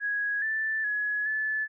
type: tone with pitch steps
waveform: sine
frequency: 1661 / 1762 / 1687 / 1735 Hz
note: G#6 / A6 / G#6 / A6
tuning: 0 / +2 / +27 / -25 cents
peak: -26 dBFS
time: 0-1.68 s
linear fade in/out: 50 ms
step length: 420 ms
effects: none